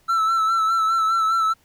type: tone with vibrato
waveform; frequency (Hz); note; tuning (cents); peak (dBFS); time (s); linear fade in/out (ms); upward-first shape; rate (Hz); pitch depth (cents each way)
triangle; 1327; E6; +11; -15; 0.08-1.54; 20; sine; 4.9; 36
effects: pink hiss -60 dBFS RMS until 1.64 s

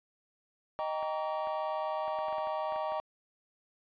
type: chord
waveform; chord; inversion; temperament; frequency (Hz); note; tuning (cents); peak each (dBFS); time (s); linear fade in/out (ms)
triangle; Eb dominant seventh; none; equal with one note detuned; 622.3 / 784 / 932.3 / 1137.9; Eb5 / G5 / Bb5 / Db6; 0 / 0 / 0 / +45; -33 / -36 / -36 / -38; 0.79-3; 0
type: clicks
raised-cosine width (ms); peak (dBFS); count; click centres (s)
0.5; -33; 11; 1.028 / 1.472 / 2.08 / 2.188 / 2.284 / 2.327 / 2.383 / 2.472 / 2.723 / 2.761 / 2.921
effects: resampled to 11025 Hz

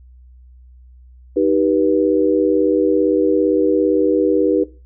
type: chord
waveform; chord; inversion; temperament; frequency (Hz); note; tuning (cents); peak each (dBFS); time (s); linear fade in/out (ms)
sine; Eb augmented; none; just; 311.1 / 388.9 / 486.1; Eb4 / G4 / B4; 0 / -14 / -28; -17; 1.36-4.64; 10
effects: noise-tail reverb RT60 0.3 s tail -17 dB re dry + added 62 Hz sine -41 dBFS peak until 4.85 s

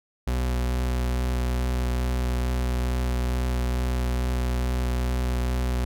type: tone with vibrato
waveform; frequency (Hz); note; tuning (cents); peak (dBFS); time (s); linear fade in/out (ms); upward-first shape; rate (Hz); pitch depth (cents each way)
40% pulse; 62; B1; +7; -22; 0.27-5.85; 5; sine; 2.3; 11
effects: none

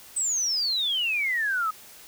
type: exponential sweep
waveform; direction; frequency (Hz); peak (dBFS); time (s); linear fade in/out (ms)
sine; down; 8240 to 1244.5; -23; 0.16-1.71; 10
effects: white hiss -48 dBFS RMS until 2.07 s

